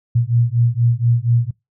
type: beating tone pair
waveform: sine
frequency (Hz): 116.54 / 120.74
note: A#2 / B2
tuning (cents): 0 / -39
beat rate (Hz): 4.2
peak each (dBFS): -16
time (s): 0.15-1.51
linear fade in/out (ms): 10
effects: noise-tail reverb RT60 0.2 s tail -24 dB re dry